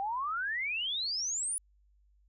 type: exponential sweep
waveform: sine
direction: up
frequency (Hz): 766 to 10060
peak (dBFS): -31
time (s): 0-1.58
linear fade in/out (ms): 0
effects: added 50 Hz sine -63 dBFS peak until 2.28 s